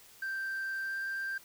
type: tone with pitch glide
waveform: sine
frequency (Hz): 1568 to 1578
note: G6 to G6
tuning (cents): 0 to +11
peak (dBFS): -31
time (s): 0.22-1.38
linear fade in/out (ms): 5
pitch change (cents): +11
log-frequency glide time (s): 0.84-0.94
effects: tanh soft clip ceiling -32 dBFS + white hiss -57 dBFS RMS until 1.44 s